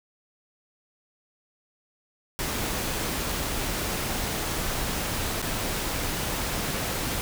pink noise with dropouts, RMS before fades -29 dBFS, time 2.39-7.21 s, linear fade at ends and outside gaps 0 ms, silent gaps 5.418-5.426 s, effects none

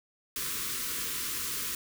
white band-stop noise, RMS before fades -34 dBFS, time 0.36-1.75 s, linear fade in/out 2 ms, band 500 to 1000 Hz, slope 96 dB/octave, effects none

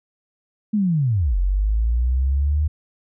sine linear two-way sweep, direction down then up, 219.4 to 44.18 to 77.2 Hz, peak -16 dBFS, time 0.73-2.68 s, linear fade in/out 10 ms, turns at 1.37 s, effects none

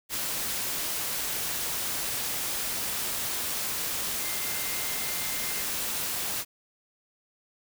sine tone in noise, 2093 Hz, C7, in tune, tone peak -41 dBFS, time 4.2-5.65 s, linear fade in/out 50 ms, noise white, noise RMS -31 dBFS, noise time 0.09-6.45 s, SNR -13 dB, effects none

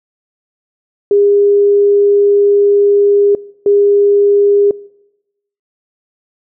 sine tone bursts at uneven times, 405.7 Hz, G#4, 41 cents flat, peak -6 dBFS, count 2, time 1.11-3.35 / 3.66-4.71 s, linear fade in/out 2 ms, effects noise-tail reverb RT60 0.9 s tail -23 dB re dry

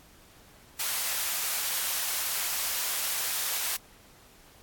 white high-pass noise, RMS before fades -30 dBFS, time 0.79-3.77 s, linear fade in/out 10 ms, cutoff 740 Hz, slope 12 dB/octave, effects pink hiss -56 dBFS RMS until 4.62 s + AAC 64 kbps

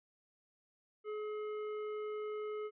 sine tone with hard clipping, 424.6 Hz, G#4, 38 cents sharp, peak -40 dBFS, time 1.04-2.71 s, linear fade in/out 50 ms, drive 10 dB, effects resampled to 8000 Hz

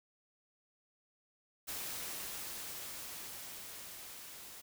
white noise with level ramp, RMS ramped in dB -41 to -51 dBFS, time 1.67-4.62 s, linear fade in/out 20 ms, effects none

